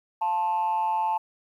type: tone with amplitude modulation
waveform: sine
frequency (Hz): 880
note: A5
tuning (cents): 0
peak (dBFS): -18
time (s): 0.21-1.18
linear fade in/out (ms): 10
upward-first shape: sine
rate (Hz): 182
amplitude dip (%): 70
effects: tanh soft clip ceiling -18 dBFS + 10-bit